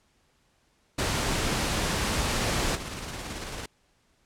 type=noise; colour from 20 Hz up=pink; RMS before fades=-27 dBFS; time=0.98-2.76 s; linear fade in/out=10 ms
type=noise with tremolo; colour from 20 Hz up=pink; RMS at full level=-35 dBFS; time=2.3-3.66 s; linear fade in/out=5 ms; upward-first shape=square; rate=18 Hz; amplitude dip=30%
effects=pink hiss -67 dBFS RMS until 4.25 s + low-pass 9000 Hz 12 dB/octave